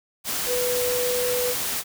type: tone in noise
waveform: sine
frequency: 493.9 Hz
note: B4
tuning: in tune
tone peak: -23 dBFS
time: 0.46-1.55 s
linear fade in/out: 50 ms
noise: white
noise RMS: -27 dBFS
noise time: 0.24-1.84 s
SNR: +1 dB
effects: none